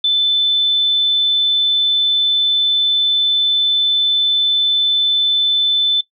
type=tone; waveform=sine; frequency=3520 Hz; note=A7; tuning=in tune; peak=-11 dBFS; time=0.04-6.01 s; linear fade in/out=5 ms; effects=noise-tail reverb RT60 0.1 s tail -19 dB re dry